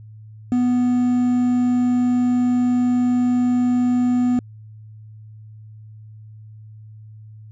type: tone with quantisation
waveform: triangle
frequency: 246.9 Hz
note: B3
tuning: in tune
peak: -13 dBFS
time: 0.52-4.39 s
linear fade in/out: 0 ms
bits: 6
effects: added 108 Hz sine -38 dBFS peak until 7.51 s + low-pass 4000 Hz 12 dB/octave